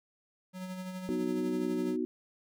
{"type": "tone with tremolo", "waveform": "square", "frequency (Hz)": 185, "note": "F#3", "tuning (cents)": 0, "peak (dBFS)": -37, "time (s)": [0.53, 1.97], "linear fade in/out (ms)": 50, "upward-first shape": "sine", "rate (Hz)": 12, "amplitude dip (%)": 40}
{"type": "chord", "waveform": "sine", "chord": "B major", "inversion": "none", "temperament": "equal", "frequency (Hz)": [246.9, 311.1, 370], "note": ["B3", "D#4", "F#4"], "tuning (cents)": [0, 0, 0], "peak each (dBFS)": -34, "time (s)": [1.09, 2.05], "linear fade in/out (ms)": 0}
{"effects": []}